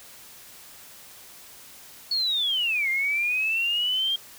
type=linear two-way sweep; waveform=sine; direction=down then up; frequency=4420 to 2093 to 3220 Hz; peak=-22 dBFS; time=2.11-4.16 s; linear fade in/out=5 ms; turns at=2.89 s; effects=white hiss -47 dBFS RMS until 4.38 s